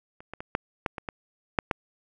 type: clicks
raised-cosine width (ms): 0.5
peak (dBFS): -30 / -22 / -21 / -9 / -11 / -19 / -17 / -6 / -9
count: 9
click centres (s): 0.205 / 0.336 / 0.405 / 0.551 / 0.862 / 0.982 / 1.088 / 1.588 / 1.712
effects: none